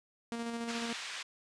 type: tone with tremolo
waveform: sawtooth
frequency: 233.1 Hz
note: A#3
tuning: in tune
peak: -31 dBFS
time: 0.32-0.93 s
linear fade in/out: 0 ms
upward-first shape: square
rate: 14 Hz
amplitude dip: 30%
type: band-pass noise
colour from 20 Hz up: pink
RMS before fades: -42 dBFS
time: 0.68-1.23 s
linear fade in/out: 10 ms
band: 1700 to 5200 Hz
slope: 12 dB/octave
effects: resampled to 22050 Hz